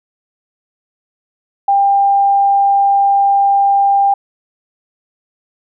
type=tone; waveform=sine; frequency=796 Hz; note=G5; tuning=26 cents sharp; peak=-8 dBFS; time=1.68-4.14 s; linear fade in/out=5 ms; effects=none